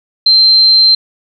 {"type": "tone", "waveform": "sine", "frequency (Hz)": 4130, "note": "C8", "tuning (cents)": -23, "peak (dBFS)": -4, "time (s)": [0.26, 0.95], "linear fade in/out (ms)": 5, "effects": []}